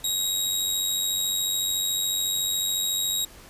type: tone with amplitude modulation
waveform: 20% pulse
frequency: 3803 Hz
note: A#7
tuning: 34 cents sharp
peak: -16 dBFS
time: 0.04-3.25 s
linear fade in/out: 5 ms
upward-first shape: sine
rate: 93.9 Hz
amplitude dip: 40%
effects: pink hiss -48 dBFS RMS until 3.49 s + resampled to 32000 Hz